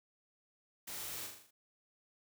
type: noise with echo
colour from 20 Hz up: white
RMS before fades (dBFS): -45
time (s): 0.87-1.27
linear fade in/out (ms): 10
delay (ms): 40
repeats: 6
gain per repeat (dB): -4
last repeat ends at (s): 1.51
effects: none